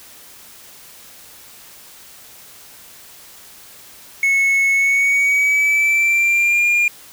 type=tone with pitch glide; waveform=triangle; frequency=2197 to 2410 Hz; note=C#7 to D7; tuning=-16 to +44 cents; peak=-11 dBFS; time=4.23-6.88 s; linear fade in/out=2 ms; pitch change=+160 cents; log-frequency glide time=4.73-6.65 s; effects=white hiss -42 dBFS RMS until 7.12 s